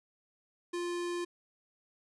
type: tone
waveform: square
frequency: 349.2 Hz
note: F4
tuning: in tune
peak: -34 dBFS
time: 0.73-1.25 s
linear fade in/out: 10 ms
effects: resampled to 24000 Hz + 12-bit